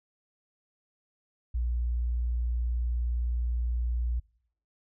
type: tone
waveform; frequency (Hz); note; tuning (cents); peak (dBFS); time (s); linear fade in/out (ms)
sine; 59.6; A#1; +39; -26; 1.54-4.2; 10
effects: noise-tail reverb RT60 0.7 s tail -25 dB re dry